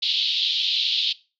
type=band-pass noise; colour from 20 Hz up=pink; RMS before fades=-23 dBFS; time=0.02-1.13 s; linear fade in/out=10 ms; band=3100 to 4200 Hz; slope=48 dB/octave; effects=noise-tail reverb RT60 0.3 s tail -19 dB re dry